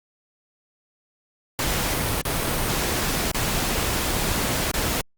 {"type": "noise with dropouts", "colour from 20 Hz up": "pink", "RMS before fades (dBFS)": -24, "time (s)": [1.59, 5.01], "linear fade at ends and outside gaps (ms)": 0, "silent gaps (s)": [[2.214, 2.252], [3.315, 3.346], [4.714, 4.74]], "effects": ["Opus 48 kbps"]}